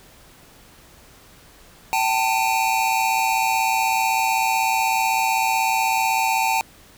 square tone cluster, 773 / 889 / 2444 Hz, G5 / A5 / D#7, -24 / +18 / -32 cents, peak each -24 / -21 / -27 dBFS, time 1.93-6.61 s, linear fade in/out 0 ms, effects pink hiss -49 dBFS RMS until 6.97 s

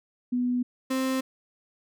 sine / 35% pulse tone pair in turn, 246.9 / 262.3 Hz, B3 / C4, 0 / +4 cents, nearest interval minor second, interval 104 cents, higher second, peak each -23 dBFS, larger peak neither, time 0.32-0.63 / 0.9-1.21 s, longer neither, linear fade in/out 10 ms, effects none

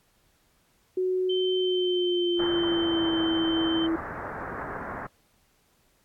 sine tone with pitch glide, 370 to 327.7 Hz, F#4 to E4, 0 to -10 cents, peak -23 dBFS, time 0.97-3.96 s, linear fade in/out 5 ms, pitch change -210 cents, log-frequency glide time 1.57-3.18 s
sine tone, 3095 Hz, G7, 23 cents flat, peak -30 dBFS, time 1.29-3.87 s, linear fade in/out 10 ms
white low-pass noise, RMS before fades -36 dBFS, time 2.39-5.07 s, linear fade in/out 5 ms, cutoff 1700 Hz, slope 48 dB/octave
effects pink hiss -66 dBFS RMS until 6.04 s + AAC 64 kbps

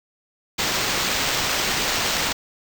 white noise with sample-and-hold, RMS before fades -23 dBFS, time 0.58-2.33 s, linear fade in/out 10 ms, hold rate 11025 Hz, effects none

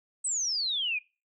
sine exponential sweep, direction down, 8340 to 2383 Hz, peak -27 dBFS, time 0.24-0.99 s, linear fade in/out 10 ms, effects noise-tail reverb RT60 0.3 s tail -23 dB re dry

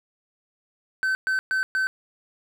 triangle tone bursts, 1533 Hz, G6, 39 cents flat, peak -19 dBFS, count 4, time 1.03-1.87 s, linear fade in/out 0 ms, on 120 ms, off 120 ms, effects none

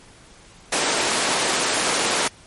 pink high-pass noise, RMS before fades -21 dBFS, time 0.72-2.28 s, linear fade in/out 5 ms, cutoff 360 Hz, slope 12 dB/octave, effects pink hiss -48 dBFS RMS until 2.46 s + MP3 48 kbps

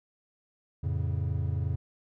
triangle chord, F augmented, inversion none, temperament equal, 87.31 / 110 / 138.59 Hz, F2 / A2 / C#3, 0 / 0 / 0 cents, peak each -28 / -31 / -31 dBFS, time 0.83-1.76 s, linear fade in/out 10 ms, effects none

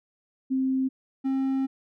sine / triangle tone pair in turn, 263.1 / 267.2 Hz, C4 / C4, +10 / +36 cents, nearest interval unison, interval 26 cents, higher second, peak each -22 / -21 dBFS, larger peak second, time 0.5-0.89 / 1.24-1.67 s, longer second, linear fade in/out 20 ms, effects none

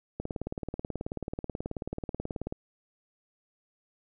click train, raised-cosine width 2 ms, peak -20 dBFS, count 44, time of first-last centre 0.2-2.524 s, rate 18.5 Hz, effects none

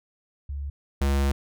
sine / square tone pair in turn, 70.6 / 69.23 Hz, C#2 / C#2, +32 / -2 cents, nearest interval unison, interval 34 cents, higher first, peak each -29 / -21 dBFS, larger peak second, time 0.49-0.7 / 1.01-1.32 s, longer second, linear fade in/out 5 ms, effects none

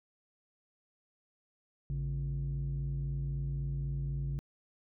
sine tone pair together, 56.17 / 140 Hz, A1 / C#3, +36 / +18 cents, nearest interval octave + major third, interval 1582 cents, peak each -34 / -32 dBFS, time 1.9-4.39 s, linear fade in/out 0 ms, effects tanh soft clip ceiling -29 dBFS

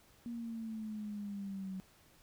sine exponential sweep, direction down, 237.6 to 187.4 Hz, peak -39 dBFS, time 0.26-1.8 s, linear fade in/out 0 ms, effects pink hiss -65 dBFS RMS until 2.22 s

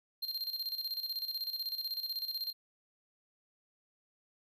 square tone with tremolo, 4186 Hz, C8, in tune, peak -34 dBFS, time 0.22-2.53 s, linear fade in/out 10 ms, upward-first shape square, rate 16 Hz, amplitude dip 65%, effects none

